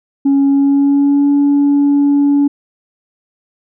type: tone with pitch glide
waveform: sine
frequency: 277.2 to 284.8 Hz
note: C#4 to C#4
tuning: 0 to +47 cents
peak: -6 dBFS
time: 0.25-2.48 s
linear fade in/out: 10 ms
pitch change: +47 cents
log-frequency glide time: 0.48-1.3 s
effects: tanh soft clip ceiling -6 dBFS